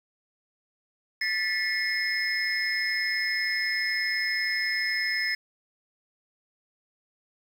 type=tone cluster; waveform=sine; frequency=1759 / 1968 / 2148 / 5160 Hz; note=A6 / B6 / C7 / E8; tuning=-1 / -7 / +45 / -38 cents; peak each=-30 dBFS; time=1.21-5.35 s; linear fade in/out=5 ms; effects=tanh soft clip ceiling -16 dBFS + 8-bit